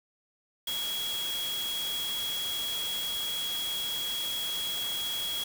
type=tone in noise; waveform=sine; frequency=3322 Hz; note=G#7; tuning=in tune; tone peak=-31 dBFS; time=0.67-5.44 s; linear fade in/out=5 ms; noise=white; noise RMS=-38 dBFS; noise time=0.67-5.44 s; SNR=+4 dB; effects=none